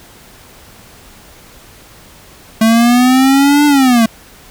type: linear two-way sweep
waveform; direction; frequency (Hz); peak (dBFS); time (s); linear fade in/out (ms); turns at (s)
square; up then down; 220 to 295.5 to 220; -7; 2.61-4.06; 5; 3.66
effects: pink hiss -40 dBFS RMS until 4.5 s